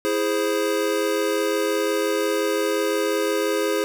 square chord, E augmented, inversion none, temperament equal, 329.6 / 415.3 / 523.3 Hz, E4 / G#4 / B#4, 0 / 0 / 0 cents, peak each -27 / -24 / -26 dBFS, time 0.05-3.84 s, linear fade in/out 0 ms, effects none

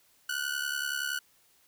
sawtooth ring-modulated tone, 1480 Hz, F#6, in tune, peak -24 dBFS, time 0.29-1.19 s, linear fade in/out 5 ms, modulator 35.3 Hz, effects white hiss -65 dBFS RMS until 1.67 s

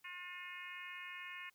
harmonic tone, 358.1 Hz, F4, 43 cents sharp, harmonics 3 / 4 / 5 / 6 / 7 / 8, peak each -54 / -58 / -51 / -51 / -52 / -56 dBFS, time 0.04-1.5 s, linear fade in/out 10 ms, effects white hiss -75 dBFS RMS until 1.54 s

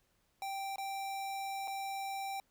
square tone with dropouts, 783 Hz, G5, 2 cents flat, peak -38 dBFS, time 0.42-2.4 s, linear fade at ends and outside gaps 1 ms, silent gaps 0.759-0.782 / 1.675-1.679 s, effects pink hiss -75 dBFS RMS until 2.5 s

